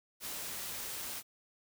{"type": "noise", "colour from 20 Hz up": "white", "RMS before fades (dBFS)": -41, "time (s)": [0.2, 1.23], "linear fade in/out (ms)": 50, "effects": []}